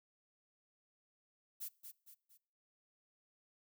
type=noise with echo; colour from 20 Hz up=violet; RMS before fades=-44 dBFS; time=1.6-1.69 s; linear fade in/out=20 ms; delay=230 ms; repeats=3; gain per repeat=-7 dB; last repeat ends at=2.38 s; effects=noise-tail reverb RT60 0.6 s tail -24 dB re dry